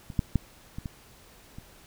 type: clicks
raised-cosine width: 5 ms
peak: -26 / -11 / -10 / -23 / -21 / -28 dBFS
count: 6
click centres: 0.102 / 0.192 / 0.357 / 0.785 / 0.858 / 1.585 s
effects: pink hiss -54 dBFS RMS until 1.86 s